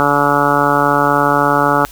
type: harmonic tone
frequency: 143.8 Hz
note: D3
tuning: 36 cents flat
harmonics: 1 / 2 / 3 / 4 / 5 / 6 / 7 / 8 / 9 / 10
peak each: -23 / -19 / -21 / -19 / -21 / -17 / -23 / -19 / -17 / -20 dBFS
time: 0-1.85 s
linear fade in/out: 0 ms
effects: added 50 Hz sine -38 dBFS peak until 1.91 s + white hiss -39 dBFS RMS until 1.91 s